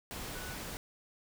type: tone in noise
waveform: sine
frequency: 1481 Hz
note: F#6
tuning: 1 cent sharp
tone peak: -47 dBFS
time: 0.35-0.55 s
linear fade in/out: 0 ms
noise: pink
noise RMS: -42 dBFS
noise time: 0.11-0.77 s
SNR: -8 dB
effects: none